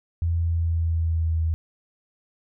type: tone with pitch glide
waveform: sine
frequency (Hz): 84.1 to 80.91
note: E2 to E2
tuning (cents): +35 to -32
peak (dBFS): -20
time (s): 0.22-1.54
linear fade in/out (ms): 0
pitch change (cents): -67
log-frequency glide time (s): 0.37-1.42
effects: none